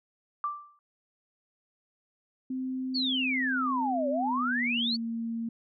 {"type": "tone with exponential decay", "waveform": "sine", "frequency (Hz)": 1174.7, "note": "D6", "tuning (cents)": 0, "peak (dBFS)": -25, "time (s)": [0.44, 0.79], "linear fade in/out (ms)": 1, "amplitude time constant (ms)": 76}
{"type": "tone with pitch glide", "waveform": "sine", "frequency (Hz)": [259.1, 229.5], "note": ["C4", "A#3"], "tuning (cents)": [-17, -27], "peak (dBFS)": -30, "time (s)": [2.5, 5.49], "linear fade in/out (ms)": 5, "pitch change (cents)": -210, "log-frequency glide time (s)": [4.16, 4.98]}
{"type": "exponential two-way sweep", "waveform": "sine", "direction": "down then up", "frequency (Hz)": [4597, 550, 4597], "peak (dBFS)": -27, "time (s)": [2.94, 4.97], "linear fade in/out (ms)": 20, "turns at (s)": 4.09}
{"effects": []}